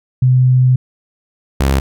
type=tone pair in turn; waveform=sine / sawtooth; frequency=127.6 / 67.83 Hz; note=C3 / C#2; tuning=-43 / -37 cents; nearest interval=major seventh; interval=1094 cents; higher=first; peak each=-7 dBFS; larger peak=neither; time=0.22-0.76 / 1.6-1.8 s; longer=first; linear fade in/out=5 ms; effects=none